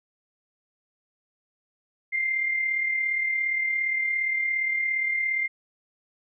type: tone with amplitude modulation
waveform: sine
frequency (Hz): 2099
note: C7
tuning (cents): +5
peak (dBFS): -21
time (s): 2.12-5.48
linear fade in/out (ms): 20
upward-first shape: sine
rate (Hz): 37.3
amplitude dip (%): 45
effects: none